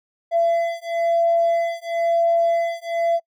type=beating tone pair; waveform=triangle; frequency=675 / 676 Hz; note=E5 / E5; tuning=+41 / +43 cents; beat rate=1 Hz; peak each=-17 dBFS; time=0.31-3.2 s; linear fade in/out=50 ms; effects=noise-tail reverb RT60 0.1 s tail -25 dB re dry + tanh soft clip ceiling -12 dBFS